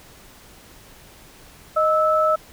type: tone pair together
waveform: sine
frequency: 622.3 / 1308.4 Hz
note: D#5 / E6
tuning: 0 / -13 cents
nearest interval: octave + minor second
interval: 1287 cents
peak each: -18 dBFS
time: 1.76-2.36 s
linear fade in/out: 10 ms
effects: pink hiss -47 dBFS RMS until 2.52 s